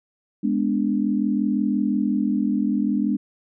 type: chord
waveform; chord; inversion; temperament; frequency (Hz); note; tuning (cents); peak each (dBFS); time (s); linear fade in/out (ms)
sine; G# diminished; none; equal with one note detuned; 207.7 / 248.2 / 293.7; G#3 / B3 / D4; 0 / +9 / 0; -22 / -24 / -24; 0.43-3.17; 10
effects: none